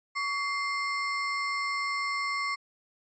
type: ring-modulated tone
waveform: square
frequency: 1613 Hz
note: G6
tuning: 49 cents sharp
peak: -26 dBFS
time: 0.15-2.56 s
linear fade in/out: 20 ms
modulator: 485 Hz
effects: resampled to 16000 Hz